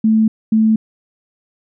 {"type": "tone pair in turn", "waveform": "sine", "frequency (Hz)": [219.7, 219.7], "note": ["A3", "A3"], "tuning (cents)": [-2, -2], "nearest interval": "unison", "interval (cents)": 0, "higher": "neither", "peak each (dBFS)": -9, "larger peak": "neither", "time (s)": [[0.04, 0.28], [0.52, 0.76]], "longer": "neither", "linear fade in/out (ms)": 5, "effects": []}